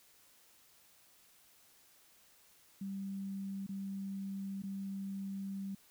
sine tone with dropouts, 195.5 Hz, G3, 4 cents flat, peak -38 dBFS, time 2.81-5.75 s, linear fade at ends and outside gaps 5 ms, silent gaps 3.666-3.69 / 4.621-4.635 s, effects white hiss -65 dBFS RMS until 5.9 s

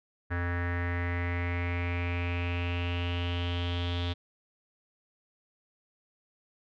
square tone with low-pass filter sweep, 87.31 Hz, F2, in tune, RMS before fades -31 dBFS, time 0.3-4.14 s, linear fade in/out 20 ms, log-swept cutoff 1700 to 3500 Hz, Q 6.2, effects none

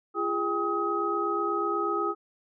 sine tone cluster, 342.4 / 410.6 / 799 / 1265 Hz, F4 / G#4 / G5 / D#6, -34 / -20 / +33 / +28 cents, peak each -31 / -31 / -36 / -28 dBFS, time 0.14-2.15 s, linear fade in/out 50 ms, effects none

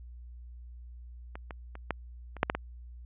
clicks, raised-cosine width 0.5 ms, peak -26 / -25 / -29 / -14 / -28 / -8 / -11 / -16 dBFS, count 8, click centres 1.355 / 1.508 / 1.754 / 1.907 / 2.367 / 2.431 / 2.499 / 2.55 s, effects added 60 Hz sine -44 dBFS peak until 3.05 s + resampled to 8000 Hz

